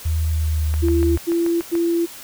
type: tone with pitch glide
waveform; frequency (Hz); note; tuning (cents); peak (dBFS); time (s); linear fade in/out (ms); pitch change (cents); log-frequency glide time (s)
sine; 79.7 to 76.85; D#2 to D#2; +42 to -21; -17; 0.05-1.18; 10; -63; 0.24-0.7
type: click train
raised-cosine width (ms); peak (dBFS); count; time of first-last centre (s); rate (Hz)
0.5; -17; 8; 0.74-1.753; 6.91
type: tone bursts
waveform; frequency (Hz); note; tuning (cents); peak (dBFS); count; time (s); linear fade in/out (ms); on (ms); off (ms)
sine; 338.7; E4; +47; -16; 3; 0.82-2.064; 20; 350; 97
effects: white hiss -38 dBFS RMS until 2.23 s